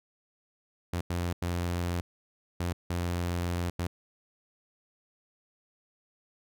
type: tone bursts at uneven times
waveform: sawtooth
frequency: 87.31 Hz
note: F2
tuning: in tune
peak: -25 dBFS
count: 6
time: 0.93-1.01 / 1.1-1.33 / 1.42-2.01 / 2.6-2.73 / 2.9-3.7 / 3.79-3.87 s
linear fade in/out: 5 ms
effects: none